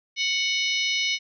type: harmonic tone with a mistuned harmonic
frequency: 741 Hz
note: F#5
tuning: 2 cents sharp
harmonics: 3 / 4 / 5 / 6 / 7 / 8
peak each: -26 / -28 / -30 / -32 / -33 / -34 dBFS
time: 0.16-1.19 s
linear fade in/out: 50 ms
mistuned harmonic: 6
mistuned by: -97 cents
effects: none